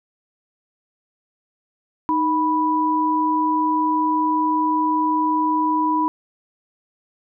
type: tone pair together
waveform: sine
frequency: 310 / 984.8 Hz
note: D#4 / B5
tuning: -6 / -5 cents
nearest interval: octave + minor sixth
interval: 2001 cents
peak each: -21 / -18 dBFS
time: 2.09-6.08 s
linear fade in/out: 0 ms
effects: none